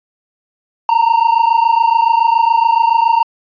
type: tone pair together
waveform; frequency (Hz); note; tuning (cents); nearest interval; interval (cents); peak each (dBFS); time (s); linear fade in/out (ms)
triangle; 908 / 935.1; A#5 / A#5; -46 / +5; minor second; 51; -10; 0.89-3.23; 2
effects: resampled to 11025 Hz